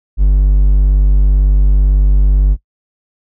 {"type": "tone", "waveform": "triangle", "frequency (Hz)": 49, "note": "G1", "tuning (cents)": 0, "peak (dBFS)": -4, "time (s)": [0.17, 2.57], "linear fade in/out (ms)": 50, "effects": ["noise-tail reverb RT60 0.1 s tail -20 dB re dry"]}